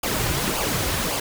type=noise with flanger; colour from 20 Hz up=pink; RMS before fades=-24 dBFS; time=0.03-1.2 s; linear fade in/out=5 ms; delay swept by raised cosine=0.52 to 4.52 ms; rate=1.8 Hz; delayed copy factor=-0.6; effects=none